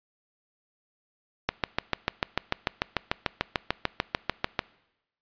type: click train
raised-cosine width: 0.3 ms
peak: -7 dBFS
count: 22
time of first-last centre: 1.49-4.592 s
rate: 6.77 Hz
effects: noise-tail reverb RT60 0.9 s tail -22 dB re dry + resampled to 11025 Hz